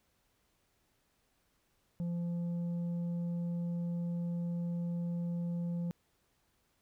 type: tone with tanh clipping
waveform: sine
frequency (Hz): 172.2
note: F3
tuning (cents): -24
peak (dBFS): -34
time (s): 2-5.91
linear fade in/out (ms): 0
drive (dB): 5
effects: pink hiss -75 dBFS RMS until 6.81 s